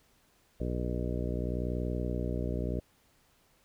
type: harmonic tone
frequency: 60.8 Hz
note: B1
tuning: 26 cents flat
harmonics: 1 / 2 / 3 / 4 / 5 / 6 / 7 / 8 / 10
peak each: -34 / -37 / -39 / -40 / -41 / -42 / -42 / -43 / -44 dBFS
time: 0.6-2.8 s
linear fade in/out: 5 ms
effects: pink hiss -67 dBFS RMS until 3.64 s